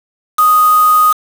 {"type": "tone with quantisation", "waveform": "sine", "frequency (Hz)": 1244.5, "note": "D#6", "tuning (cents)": 0, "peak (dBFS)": -6, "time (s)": [0.38, 1.13], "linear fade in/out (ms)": 10, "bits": 3, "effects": []}